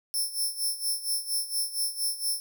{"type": "tone with tremolo", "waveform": "5% pulse", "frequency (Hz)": 5350, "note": "E8", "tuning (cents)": 25, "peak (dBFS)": -19, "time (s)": [0.14, 2.4], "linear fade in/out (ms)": 0, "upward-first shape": "sine", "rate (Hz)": 4.3, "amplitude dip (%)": 80, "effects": []}